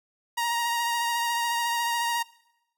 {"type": "tone with vibrato", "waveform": "sawtooth", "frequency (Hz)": 940, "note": "A#5", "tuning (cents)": 14, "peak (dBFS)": -21, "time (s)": [0.37, 2.23], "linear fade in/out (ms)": 10, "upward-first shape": "sine", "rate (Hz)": 14, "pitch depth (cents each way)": 22, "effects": ["noise-tail reverb RT60 0.9 s tail -23 dB re dry"]}